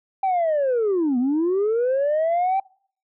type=linear two-way sweep; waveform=sine; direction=down then up; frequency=785 to 238 to 785 Hz; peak=-16 dBFS; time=0.23-2.6 s; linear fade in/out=5 ms; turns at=1.18 s; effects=noise-tail reverb RT60 0.5 s tail -25 dB re dry + tanh soft clip ceiling -16 dBFS